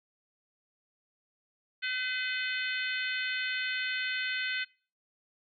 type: harmonic tone with a mistuned harmonic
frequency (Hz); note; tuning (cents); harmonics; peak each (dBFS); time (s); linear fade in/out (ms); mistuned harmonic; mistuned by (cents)
508; B4; +49; 3 / 4 / 5 / 6 / 7 / 8; -34 / -36 / -38 / -40 / -41 / -42; 1.82-4.65; 20; 8; +80
effects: noise-tail reverb RT60 0.4 s tail -24 dB re dry